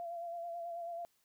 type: tone with vibrato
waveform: sine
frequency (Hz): 684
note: F5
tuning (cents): -36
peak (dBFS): -39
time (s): 0-1.05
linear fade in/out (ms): 0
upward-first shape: sine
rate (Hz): 9.2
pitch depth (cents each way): 32
effects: white hiss -75 dBFS RMS until 1.24 s